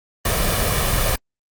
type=noise with comb filter; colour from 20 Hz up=pink; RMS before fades=-19 dBFS; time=0.25-1.16 s; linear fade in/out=5 ms; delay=1.7 ms; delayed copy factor=+0.55; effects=Opus 32 kbps